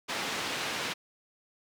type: band-pass noise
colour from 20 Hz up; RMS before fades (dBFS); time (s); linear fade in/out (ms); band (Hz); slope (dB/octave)
white; -34; 0.08-0.94; 20; 130 to 3600; 12
effects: none